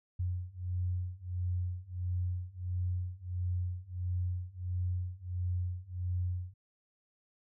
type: beating tone pair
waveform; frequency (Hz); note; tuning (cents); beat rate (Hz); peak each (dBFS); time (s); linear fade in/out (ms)
sine; 89.2 / 90.7; F2 / F#2; +37 / -34; 1.5; -36 / -35; 0.19-6.54; 10
effects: none